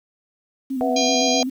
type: tone with vibrato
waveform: sine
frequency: 260 Hz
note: C4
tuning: 11 cents flat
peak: -22 dBFS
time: 0.7-1.5 s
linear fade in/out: 10 ms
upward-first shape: square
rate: 7.8 Hz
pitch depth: 43 cents each way
type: chord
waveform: sine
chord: B suspended fourth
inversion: none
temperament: equal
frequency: 493.9 / 659.3 / 740 Hz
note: B4 / E5 / F#5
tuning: 0 / 0 / 0 cents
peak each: -24 dBFS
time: 0.81-1.43 s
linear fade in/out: 0 ms
type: harmonic tone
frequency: 806 Hz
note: G5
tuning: 48 cents sharp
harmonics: 3 / 4 / 5 / 6 / 7 / 8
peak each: -29 / -28 / -26 / -26 / -32 / -26 dBFS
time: 0.96-1.43 s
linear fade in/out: 5 ms
effects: 8-bit